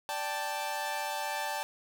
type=chord; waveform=sawtooth; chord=D suspended fourth; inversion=none; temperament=equal; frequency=587.3 / 784 / 880 Hz; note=D5 / G5 / A5; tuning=0 / 0 / 0 cents; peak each=-36 / -34 / -31 dBFS; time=0.09-1.63 s; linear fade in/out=0 ms; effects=none